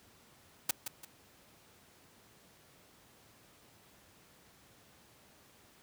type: noise with echo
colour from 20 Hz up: white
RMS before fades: -29 dBFS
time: 0.69-0.71 s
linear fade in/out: 5 ms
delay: 170 ms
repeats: 2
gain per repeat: -9 dB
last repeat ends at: 1.05 s
effects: pink hiss -62 dBFS RMS until 5.82 s + high-pass 80 Hz 12 dB/octave